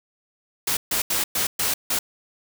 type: noise bursts at uneven times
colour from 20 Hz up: white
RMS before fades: -23 dBFS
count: 6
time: 0.67-0.77 / 0.91-1.02 / 1.1-1.24 / 1.35-1.47 / 1.59-1.74 / 1.9-1.99 s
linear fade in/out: 5 ms
effects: none

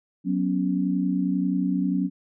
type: chord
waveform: sine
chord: F# suspended fourth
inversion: none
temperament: equal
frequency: 185 / 246.9 / 277.2 Hz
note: F#3 / B3 / C#4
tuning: 0 / 0 / 0 cents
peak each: -24 / -29 / -25 dBFS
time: 0.24-2.1 s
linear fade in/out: 50 ms
effects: none

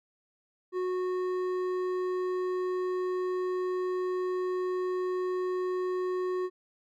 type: tone with hard clipping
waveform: sine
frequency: 366.5 Hz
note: F#4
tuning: 16 cents flat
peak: -30 dBFS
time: 0.72-6.5 s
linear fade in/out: 50 ms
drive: 8 dB
effects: none

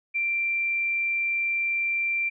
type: tone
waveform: sine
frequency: 2359 Hz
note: D7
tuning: 7 cents sharp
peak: -23 dBFS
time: 0.14-2.3 s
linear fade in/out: 20 ms
effects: none

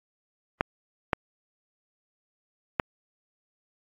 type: clicks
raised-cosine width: 0.5 ms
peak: -7 dBFS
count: 3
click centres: 0.609 / 1.132 / 2.798 s
effects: AAC 48 kbps

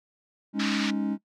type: chord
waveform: triangle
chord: Ab suspended fourth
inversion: none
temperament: equal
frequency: 207.7 / 277.2 / 311.1 Hz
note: Ab3 / Db4 / Eb4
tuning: 0 / 0 / 0 cents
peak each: -26 / -27 / -31 dBFS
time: 0.53-1.18 s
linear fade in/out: 50 ms
type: band-pass noise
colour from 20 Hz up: pink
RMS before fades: -32 dBFS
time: 0.59-0.91 s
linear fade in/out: 10 ms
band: 1200 to 5100 Hz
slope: 24 dB/octave
effects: noise-tail reverb RT60 0.1 s tail -18 dB re dry

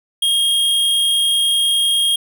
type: tone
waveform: square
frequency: 3247 Hz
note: G#7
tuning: 40 cents flat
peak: -14 dBFS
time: 0.22-2.16 s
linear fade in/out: 5 ms
effects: none

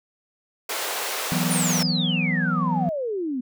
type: high-pass noise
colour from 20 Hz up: pink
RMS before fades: -28 dBFS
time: 0.69-1.83 s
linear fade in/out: 5 ms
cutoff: 460 Hz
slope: 24 dB/octave
type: chord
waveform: triangle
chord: E suspended second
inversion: none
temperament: just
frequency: 164.81 / 185.42 / 247.2 Hz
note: E3 / F#3 / B3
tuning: 0 / +4 / +2 cents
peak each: -23 / -24 / -26 dBFS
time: 1.32-2.89 s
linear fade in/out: 0 ms
type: exponential sweep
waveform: sine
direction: down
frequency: 9910 to 240.6 Hz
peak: -24 dBFS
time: 1.5-3.41 s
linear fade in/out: 10 ms
effects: none

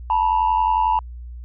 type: tone pair together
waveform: sine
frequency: 880 / 971.1 Hz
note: A5 / B5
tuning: 0 / -29 cents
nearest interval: major second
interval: 171 cents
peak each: -17 dBFS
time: 0.1-0.99 s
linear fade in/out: 2 ms
effects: tanh soft clip ceiling -11 dBFS + added 60 Hz sine -32 dBFS peak until 1.44 s

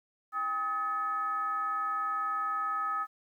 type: tone with frequency modulation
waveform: sine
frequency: 1271 Hz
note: D#6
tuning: 36 cents sharp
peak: -29 dBFS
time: 0.32-3.07 s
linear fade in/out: 50 ms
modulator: 472 Hz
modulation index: 0.49
effects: 11-bit

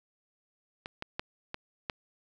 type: clicks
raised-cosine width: 0.3 ms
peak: -22 / -20 / -16 / -20 / -16 dBFS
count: 5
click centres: 0.859 / 1.024 / 1.195 / 1.544 / 1.898 s
effects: none

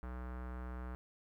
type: tone with low-pass filter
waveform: square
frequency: 62.2 Hz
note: B1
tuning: 13 cents sharp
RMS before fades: -44 dBFS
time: 0.03-0.95 s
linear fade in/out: 0 ms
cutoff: 1400 Hz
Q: 2.3
effects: 12-bit

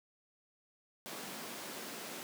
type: high-pass noise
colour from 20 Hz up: pink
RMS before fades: -45 dBFS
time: 1.06-2.23 s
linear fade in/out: 0 ms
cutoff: 200 Hz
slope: 24 dB/octave
effects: none

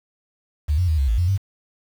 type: tone with pitch steps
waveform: sine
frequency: 74 / 90.1 / 79 / 68.2 / 55.4 / 87.4 / 97.4 Hz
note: D2 / F#2 / D#2 / C#2 / A1 / F2 / G2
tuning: +14 / -45 / +27 / -28 / +13 / +2 / -11 cents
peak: -16 dBFS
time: 0.68-1.38 s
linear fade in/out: 20 ms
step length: 100 ms
effects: 7-bit

